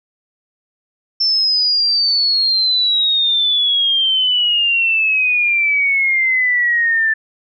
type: exponential sweep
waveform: sine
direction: down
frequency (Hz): 5360 to 1760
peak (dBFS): -12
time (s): 1.2-7.14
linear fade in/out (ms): 10
effects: none